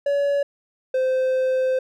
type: tone pair in turn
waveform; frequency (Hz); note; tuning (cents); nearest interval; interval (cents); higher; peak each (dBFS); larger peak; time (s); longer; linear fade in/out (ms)
triangle; 567 / 518.1; C#5 / C5; +39 / -17; major second; 156; first; -16; neither; 0.06-0.43 / 0.94-1.79; second; 5
effects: none